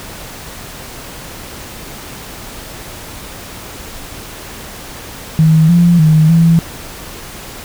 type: tone with pitch steps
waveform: sine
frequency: 158.8 / 172.7 / 156.3 / 165.8 Hz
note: D#3 / F3 / D#3 / E3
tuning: +36 / -19 / +8 / +10 cents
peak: -5 dBFS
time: 5.39-6.59 s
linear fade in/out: 0 ms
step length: 300 ms
effects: pink hiss -30 dBFS RMS until 7.64 s